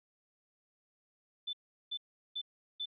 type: tone bursts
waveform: sine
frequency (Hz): 3520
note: A7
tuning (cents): 0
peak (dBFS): -35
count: 4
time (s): 1.47-2.858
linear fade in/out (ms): 10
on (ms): 62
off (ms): 380
effects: none